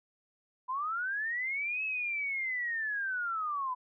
sine linear two-way sweep, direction up then down, 987.8 to 2600 to 987.8 Hz, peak -31 dBFS, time 0.68-3.75 s, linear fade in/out 20 ms, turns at 1.84 s, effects none

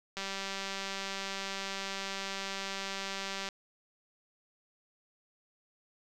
click train, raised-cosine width 0.2 ms, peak -20 dBFS, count 648, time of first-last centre 0.17-3.488 s, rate 195 Hz, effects none

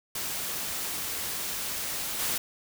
white noise with level steps, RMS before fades -33 / -29 dBFS, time 0.15-2.38 s, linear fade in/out 5 ms, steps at 2.19 s, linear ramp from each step 10 ms, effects none

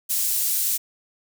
pink high-pass noise, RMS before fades -23 dBFS, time 0.09-0.78 s, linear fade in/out 20 ms, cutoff 8800 Hz, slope 12 dB/octave, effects none

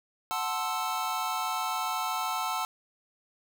square chord, F# half-diminished seventh, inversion none, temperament equal, 740 / 880 / 1046.5 / 1318.5 Hz, F#5 / A5 / C6 / E6, 0 / 0 / 0 / 0 cents, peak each -36 / -35 / -37 / -34 dBFS, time 0.31-2.65 s, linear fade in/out 0 ms, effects none

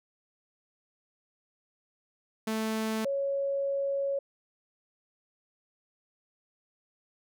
sawtooth / sine tone pair in turn, 220 / 554.4 Hz, A3 / C#5, 0 / 0 cents, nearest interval octave + major third, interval 1600 cents, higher second, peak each -25 / -27 dBFS, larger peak first, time 2.47-3.05 / 3.05-4.19 s, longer second, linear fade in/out 5 ms, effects none

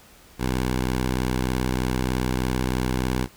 10% pulse tone with vibrato, 63.2 Hz, B1, 41 cents sharp, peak -14 dBFS, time 0.38-3.28 s, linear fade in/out 50 ms, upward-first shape triangle, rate 18 Hz, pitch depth 100 cents each way, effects pink hiss -51 dBFS RMS until 3.36 s

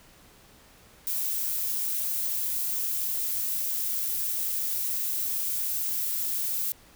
violet noise, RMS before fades -29 dBFS, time 1.07-6.72 s, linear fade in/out 0 ms, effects pink hiss -55 dBFS RMS until 6.95 s

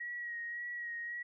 sine tone with vibrato, 1902 Hz, A#6, 34 cents sharp, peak -38 dBFS, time 0-1.23 s, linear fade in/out 10 ms, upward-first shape sine, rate 1.8 Hz, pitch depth 27 cents each way, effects none

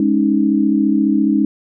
sine chord, Ab suspended fourth, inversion none, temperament just, 207.7 / 276.9 / 311.5 Hz, Ab3 / Db4 / Eb4, 0 / -2 / +2 cents, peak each -16 dBFS, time 0-1.45 s, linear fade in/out 2 ms, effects none

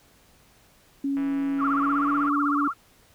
sine tone with pitch glide, 277.2 to 289 Hz, C#4 to D4, 0 to -28 cents, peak -23 dBFS, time 1.04-2.68 s, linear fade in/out 5 ms, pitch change +72 cents, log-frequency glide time 1.63-2.13 s
click train, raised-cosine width 0.5 ms, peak -27 dBFS, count 184, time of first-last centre 1.17-2.286 s, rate 164 Hz
sine tone with vibrato, 1244.5 Hz, D#6, in tune, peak -23 dBFS, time 1.58-2.74 s, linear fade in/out 50 ms, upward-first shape sine, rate 16 Hz, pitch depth 210 cents each way
effects pink hiss -58 dBFS RMS until 3.14 s

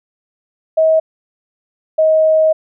sine tone pair in turn, 638 / 631 Hz, D#5 / D#5, +43 / +24 cents, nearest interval unison, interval 19 cents, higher first, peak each -8 dBFS, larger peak neither, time 0.77-1 / 1.98-2.53 s, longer second, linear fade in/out 10 ms, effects none

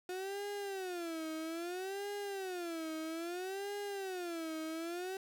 35% pulse tone with vibrato, 359.3 Hz, F4, 49 cents sharp, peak -37 dBFS, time 0.09-5.17 s, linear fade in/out 2 ms, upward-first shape sine, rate 0.61 Hz, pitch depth 220 cents each way, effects none

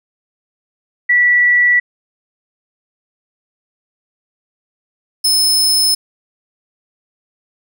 sine / sawtooth tone pair in turn, 1953 / 5214 Hz, B6 / E8, -20 / -20 cents, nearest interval octave + perfect fourth, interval 1700 cents, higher second, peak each -8 dBFS, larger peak neither, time 1.09-1.8 / 5.24-5.95 s, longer neither, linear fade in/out 10 ms, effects none

